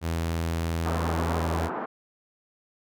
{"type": "tone", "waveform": "sawtooth", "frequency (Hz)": 82.8, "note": "E2", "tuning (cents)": 8, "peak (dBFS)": -22, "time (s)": [0.01, 1.7], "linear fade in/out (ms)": 50}
{"type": "band-pass noise", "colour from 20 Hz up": "white", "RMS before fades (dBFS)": -32, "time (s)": [0.85, 1.86], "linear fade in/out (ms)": 10, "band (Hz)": [180, 1200], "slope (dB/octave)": 24}
{"effects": []}